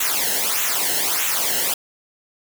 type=noise with flanger; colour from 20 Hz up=white; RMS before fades=-21 dBFS; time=0-1.74 s; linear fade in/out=5 ms; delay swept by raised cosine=0.2 to 0.86 ms; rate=1.6 Hz; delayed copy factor=-0.75; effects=none